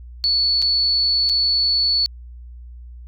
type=tone with dropouts; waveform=sine; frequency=4435 Hz; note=C#8; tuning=in tune; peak=-15 dBFS; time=0.24-2.06 s; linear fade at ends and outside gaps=0 ms; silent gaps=0.618-0.624 / 1.291-1.296 s; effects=added 60 Hz sine -35 dBFS peak until 3.07 s